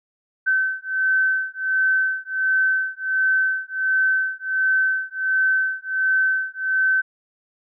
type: beating tone pair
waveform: sine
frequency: 1534 / 1535.4 Hz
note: G6 / G6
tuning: -38 / -36 cents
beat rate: 1.4 Hz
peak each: -21 dBFS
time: 0.46-7.02 s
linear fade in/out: 20 ms
effects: none